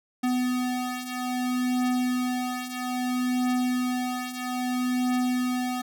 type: beating tone pair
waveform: square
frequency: 250 / 250.61 Hz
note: B3 / B3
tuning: +21 / +26 cents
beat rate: 0.61 Hz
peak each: -31 / -27 dBFS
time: 0.23-5.82 s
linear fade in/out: 10 ms
effects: none